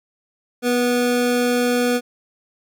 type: tone pair together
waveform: square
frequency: 245.8 / 487.2 Hz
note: B3 / B4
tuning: -8 / -24 cents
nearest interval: octave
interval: 1184 cents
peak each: -20 dBFS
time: 0.62-2.01 s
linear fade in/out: 50 ms
effects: none